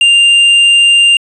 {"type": "tone with tanh clipping", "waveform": "sine", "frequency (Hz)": 2794, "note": "F7", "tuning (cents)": 0, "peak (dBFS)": -5, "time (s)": [0.01, 1.17], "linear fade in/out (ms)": 2, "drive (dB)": 6, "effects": ["resampled to 24000 Hz"]}